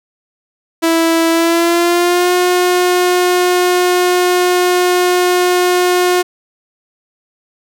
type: tone with pitch glide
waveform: sawtooth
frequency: 329.6 to 359.4 Hz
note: E4 to F4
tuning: 0 to +50 cents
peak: -6 dBFS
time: 0.82-6.23 s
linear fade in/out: 20 ms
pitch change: +150 cents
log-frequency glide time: 1.3-2.33 s
effects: none